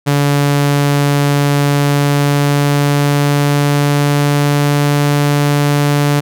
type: tone with pitch glide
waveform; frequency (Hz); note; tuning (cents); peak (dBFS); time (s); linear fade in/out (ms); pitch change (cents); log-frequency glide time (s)
sawtooth; 143.2 to 144.86; D3 to D3; -43 to -23; -6; 0.06-6.21; 20; +20; 1.72-4.93
effects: none